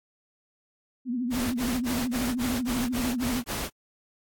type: tone with vibrato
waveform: sine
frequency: 246.4 Hz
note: B3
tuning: 4 cents flat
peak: -26 dBFS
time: 1.05-3.44 s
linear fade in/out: 50 ms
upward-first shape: triangle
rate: 13 Hz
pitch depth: 120 cents each way
type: noise bursts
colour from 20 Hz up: pink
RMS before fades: -32 dBFS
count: 9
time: 1.3-3.7 s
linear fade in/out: 50 ms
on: 240 ms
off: 30 ms
effects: AAC 64 kbps